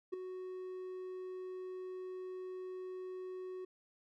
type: tone with ADSR envelope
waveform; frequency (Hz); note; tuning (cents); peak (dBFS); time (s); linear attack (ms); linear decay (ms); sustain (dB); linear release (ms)
triangle; 370; F#4; 0; -31; 0.12-3.65; 17; 6; -9; 6
effects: none